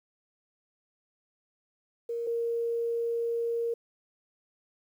sine tone pair in turn, 467.8 / 466 Hz, A#4 / A#4, +6 / -1 cents, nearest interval unison, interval 7 cents, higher first, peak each -30 / -27 dBFS, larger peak second, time 2.09-2.27 / 2.27-3.74 s, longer second, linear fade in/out 5 ms, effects 10-bit

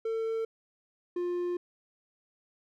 triangle tone pair in turn, 449.3 / 353 Hz, A4 / F4, +36 / +19 cents, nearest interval major third, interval 417 cents, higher first, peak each -27 dBFS, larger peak neither, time 0.05-0.45 / 1.16-1.57 s, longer second, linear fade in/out 5 ms, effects none

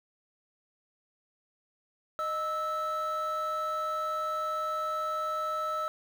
triangle tone pair together, 618 / 1309.5 Hz, D#5 / E6, -12 / -12 cents, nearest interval octave + minor second, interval 1300 cents, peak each -33 / -28 dBFS, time 2.19-5.88 s, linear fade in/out 0 ms, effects tanh soft clip ceiling -22 dBFS + 9-bit

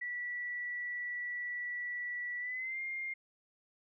sine tone with pitch glide, 1953 to 2117 Hz, B6 to C7, -20 to +20 cents, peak -36 dBFS, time 0.01-3.14 s, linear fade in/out 10 ms, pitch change +140 cents, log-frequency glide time 2.39-2.8 s, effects none

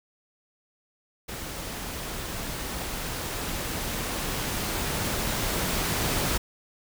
pink noise with level ramp, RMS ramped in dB -36 to -26 dBFS, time 1.28-6.38 s, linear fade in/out 10 ms, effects none

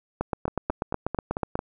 two click trains, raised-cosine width 1 ms, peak -14 / -11 dBFS, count 6 / 12, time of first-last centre 0.48-1.591 / 0.21-1.555 s, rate 4.5 / 8.18 Hz, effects none

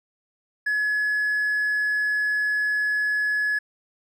triangle tone, 1697 Hz, G#6, 37 cents sharp, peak -18 dBFS, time 0.66-3.59 s, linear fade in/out 10 ms, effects tanh soft clip ceiling -16 dBFS

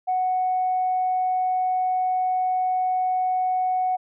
sine tone, 740 Hz, F#5, in tune, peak -19 dBFS, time 0.07-3.97 s, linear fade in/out 20 ms, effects tanh soft clip ceiling -15 dBFS

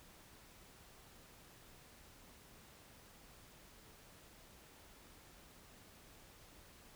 silence, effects pink hiss -61 dBFS RMS until 6.95 s

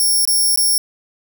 5% pulse tone with dropouts, 5480 Hz, F8, 34 cents flat, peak -7 dBFS, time 0-0.78 s, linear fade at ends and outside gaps 1 ms, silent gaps 0.252-0.275 / 0.56-0.574 s, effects none

